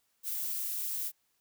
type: noise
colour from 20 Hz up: violet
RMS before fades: -35 dBFS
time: 0.23-1.12 s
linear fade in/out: 50 ms
effects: white hiss -75 dBFS RMS until 1.4 s